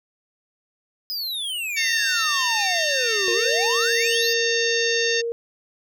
square exponential two-way sweep, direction down then up, 5080 to 349.2 to 5080 Hz, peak -26 dBFS, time 1.1-4.33 s, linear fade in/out 0 ms, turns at 3.32 s
harmonic tone, 910 Hz, A#5, 42 cents flat, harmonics 2 / 3 / 4 / 5 / 6 / 7, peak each -25 / -27 / -28 / -29 / -30 / -30 dBFS, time 1.76-5.22 s, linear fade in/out 20 ms
sine tone, 466.2 Hz, A#4, in tune, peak -23 dBFS, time 3.28-5.32 s, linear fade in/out 0 ms
effects none

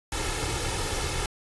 pink noise with comb filter, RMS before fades -29 dBFS, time 0.12-1.26 s, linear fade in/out 2 ms, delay 2.3 ms, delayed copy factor +0.65, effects resampled to 24000 Hz

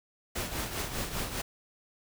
pink noise with tremolo, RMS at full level -32 dBFS, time 0.35-1.42 s, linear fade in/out 10 ms, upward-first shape triangle, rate 5 Hz, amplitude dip 65%, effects none

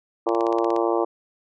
harmonic tone, 114.8 Hz, A#2, 26 cents flat, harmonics 3 / 4 / 5 / 6 / 7 / 8 / 9 / 10, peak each -23 / -25 / -27 / -29 / -30 / -31 / -32 / -33 dBFS, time 0.26-1.05 s, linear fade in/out 10 ms
click train, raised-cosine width 0.2 ms, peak -20 dBFS, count 9, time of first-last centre 0.29-0.763 s, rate 16.9 Hz
effects none

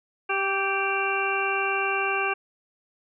harmonic tone with a mistuned harmonic, 392 Hz, G4, in tune, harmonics 1 / 2 / 3 / 4 / 6 / 7, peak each -30 / -30 / -30 / -30 / -30 / -30 dBFS, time 0.29-2.34 s, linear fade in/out 10 ms, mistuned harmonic 3, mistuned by -20 cents, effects none

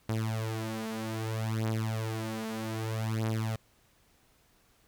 sawtooth beating tone pair, 110.6 / 111.23 Hz, A2 / A2, +9 / +19 cents, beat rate 0.63 Hz, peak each -30 dBFS, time 0.09-3.56 s, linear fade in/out 5 ms, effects pink hiss -66 dBFS RMS until 4.87 s

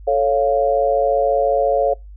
sine chord, A augmented, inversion none, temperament equal, 440 / 554.4 / 698.5 Hz, A4 / C#5 / E#5, 0 / 0 / 0 cents, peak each -20 / -16 / -19 dBFS, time 0.07-1.94 s, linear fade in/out 10 ms, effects noise-tail reverb RT60 0.2 s tail -24 dB re dry + added 50 Hz sine -35 dBFS peak until 2.16 s

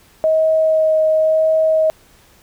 sine tone with vibrato, 632 Hz, D#5, 27 cents sharp, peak -11 dBFS, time 0.24-1.9 s, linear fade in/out 0 ms, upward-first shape sine, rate 0.94 Hz, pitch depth 10 cents each way, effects pink hiss -50 dBFS RMS until 2.42 s

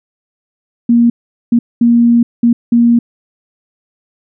sine tone bursts at uneven times, 235.9 Hz, A#3, 21 cents sharp, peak -5 dBFS, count 5, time 0.89-1.1 / 1.52-1.59 / 1.81-2.23 / 2.43-2.53 / 2.72-2.99 s, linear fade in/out 5 ms, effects none

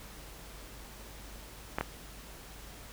clicks, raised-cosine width 0.5 ms, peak -15 dBFS, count 2, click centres 1.785 / 1.81 s, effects added 50 Hz sine -50 dBFS peak until 2.92 s + pink hiss -50 dBFS RMS until 2.92 s

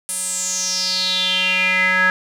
square tone with band-pass filter sweep, 185 Hz, F#3, in tune, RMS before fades -19 dBFS, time 0.09-2.1 s, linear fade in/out 0 ms, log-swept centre 9800 to 1600 Hz, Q 6.6, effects none

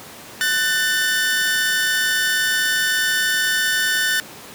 sawtooth tone pair together, 1496.6 / 1786 Hz, F#6 / A6, +19 / +25 cents, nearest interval minor third, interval 306 cents, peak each -17 / -16 dBFS, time 0.41-4.2 s, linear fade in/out 0 ms, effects pink hiss -38 dBFS RMS until 4.54 s + high-pass 150 Hz 12 dB/octave

